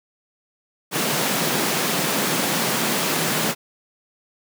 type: high-pass noise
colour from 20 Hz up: pink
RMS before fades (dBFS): -22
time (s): 0.91-3.55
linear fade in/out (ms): 50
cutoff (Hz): 140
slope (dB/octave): 48
effects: none